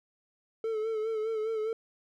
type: tone with vibrato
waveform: triangle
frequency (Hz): 440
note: A4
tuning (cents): 0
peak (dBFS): -27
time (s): 0.64-1.73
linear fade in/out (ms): 2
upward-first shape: sine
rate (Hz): 4.9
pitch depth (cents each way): 47
effects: none